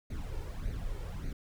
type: noise with flanger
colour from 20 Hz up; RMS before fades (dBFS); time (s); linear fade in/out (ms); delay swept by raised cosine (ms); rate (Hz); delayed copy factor
brown; -37; 0.1-1.33; 5; 0.47 to 2.27; 1.7; +0.65
effects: none